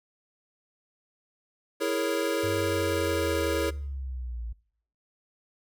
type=chord; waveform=square; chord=A# half-diminished seventh; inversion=second; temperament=equal; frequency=329.6 / 415.3 / 466.2 / 554.4 Hz; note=E4 / G#4 / A#4 / C#5; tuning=0 / 0 / 0 / 0 cents; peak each=-32 dBFS; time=1.8-3.71 s; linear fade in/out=20 ms
type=linear sweep; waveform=sine; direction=down; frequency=99.7 to 55.7 Hz; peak=-32 dBFS; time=2.43-4.53 s; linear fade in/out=10 ms
effects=noise-tail reverb RT60 0.6 s tail -22 dB re dry